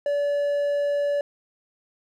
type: tone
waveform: triangle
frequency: 575 Hz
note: D5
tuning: 37 cents flat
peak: -19 dBFS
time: 0.06-1.21 s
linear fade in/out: 2 ms
effects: none